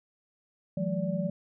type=tone cluster; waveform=sine; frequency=163.5 / 182.1 / 212.6 / 579 Hz; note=E3 / F#3 / G#3 / D5; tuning=-14 / -27 / +41 / -25 cents; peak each=-34 / -30 / -36 / -34 dBFS; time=0.77-1.3 s; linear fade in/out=5 ms; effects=none